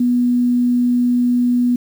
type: tone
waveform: sine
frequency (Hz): 244.7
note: B3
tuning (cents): -16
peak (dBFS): -12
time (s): 0-1.76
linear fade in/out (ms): 5
effects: 7-bit